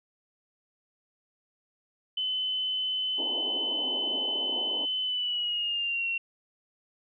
sine tone with pitch glide, 3032 to 2733 Hz, F#7 to F7, +42 to -38 cents, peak -27 dBFS, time 2.17-6.18 s, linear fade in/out 5 ms, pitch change -180 cents, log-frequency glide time 5.02-6.07 s
pink band-pass noise, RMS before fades -40 dBFS, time 3.17-4.86 s, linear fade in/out 20 ms, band 240 to 960 Hz, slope 96 dB/octave
effects none

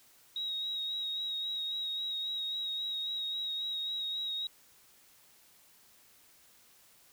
sine tone with vibrato, 3800 Hz, A#7, 33 cents sharp, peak -33 dBFS, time 0.36-4.47 s, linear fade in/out 2 ms, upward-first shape sine, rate 3.7 Hz, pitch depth 24 cents each way, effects white hiss -62 dBFS RMS until 7.12 s

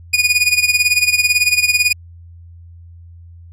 sawtooth tone with tremolo, 2458 Hz, D#7, 22 cents flat, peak -5 dBFS, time 0.13-1.93 s, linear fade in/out 10 ms, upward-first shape sine, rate 18 Hz, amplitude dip 80%, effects added 85 Hz sine -36 dBFS peak until 3.52 s + low-pass 12000 Hz 12 dB/octave

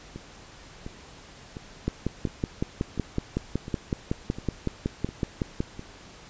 two click trains, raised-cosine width 3 ms, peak -23 / -12 dBFS, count 9 / 21, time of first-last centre 0.16-5.794 / 1.88-5.604 s, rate 1.42 / 5.37 Hz, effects pink hiss -48 dBFS RMS until 6.29 s + resampled to 16000 Hz

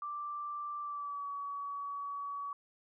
sine tone with pitch glide, 1175 to 1133.7 Hz, D6 to C#6, +1 to +39 cents, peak -37 dBFS, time 0.02-2.53 s, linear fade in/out 2 ms, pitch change -62 cents, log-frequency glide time 0.81-1.28 s, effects none

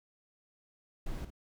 brown noise with echo, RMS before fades -37 dBFS, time 1.06-1.25 s, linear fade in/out 5 ms, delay 54 ms, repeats 1, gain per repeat -10 dB, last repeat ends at 1.304 s, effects none

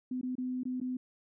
sine tone with dropouts, 253.5 Hz, B3, 45 cents sharp, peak -32 dBFS, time 0.11-0.97 s, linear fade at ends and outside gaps 5 ms, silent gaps 0.213-0.23 / 0.354-0.381 / 0.634-0.653 / 0.802-0.813 s, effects none

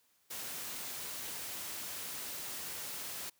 white noise, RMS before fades -42 dBFS, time 0.3-3.3 s, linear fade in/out 10 ms, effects white hiss -72 dBFS RMS until 3.39 s + high-pass 80 Hz 12 dB/octave

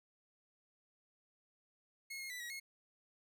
sawtooth tone with pitch steps, 2168 / 2148 / 1982 / 1910 / 2165 Hz, C#7 / C7 / B6 / A#6 / C#7, -39 / +45 / +6 / +42 / -41 cents, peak -40 dBFS, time 2.1-2.6 s, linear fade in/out 10 ms, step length 100 ms, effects none

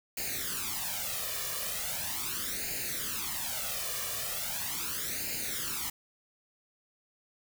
white noise with flanger, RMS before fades -35 dBFS, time 0.17-5.9 s, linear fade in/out 5 ms, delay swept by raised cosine 0.43 to 1.73 ms, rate 0.39 Hz, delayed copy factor +0.8, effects none

